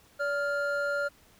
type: tone pair together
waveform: triangle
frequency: 574.2 / 1400 Hz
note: D5 / F6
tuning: -39 / +4 cents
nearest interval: octave + minor third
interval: 1543 cents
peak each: -28 / -28 dBFS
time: 0.19-1.09 s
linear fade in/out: 20 ms
effects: pink hiss -60 dBFS RMS until 1.39 s